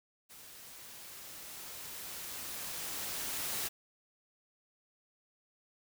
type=noise with level ramp; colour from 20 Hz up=white; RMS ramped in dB=-53 to -36 dBFS; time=0.29-3.69 s; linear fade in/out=20 ms; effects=none